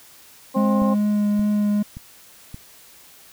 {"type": "harmonic tone", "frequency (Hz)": 265, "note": "C4", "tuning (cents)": 22, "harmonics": [1, 2, 3, 4], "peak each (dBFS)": [-26, -24, -31, -27], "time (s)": [0.54, 0.95], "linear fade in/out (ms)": 20}
{"type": "tone with vibrato", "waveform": "triangle", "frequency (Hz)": 207.7, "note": "G#3", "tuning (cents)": 0, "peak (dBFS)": -15, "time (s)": [0.56, 1.83], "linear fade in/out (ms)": 10, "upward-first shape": "triangle", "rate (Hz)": 2.4, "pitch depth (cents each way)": 11}
{"type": "click train", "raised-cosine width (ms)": 5, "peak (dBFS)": -22, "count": 4, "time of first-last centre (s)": [0.82, 2.544], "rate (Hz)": 1.74}
{"effects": ["white hiss -48 dBFS RMS until 3.32 s"]}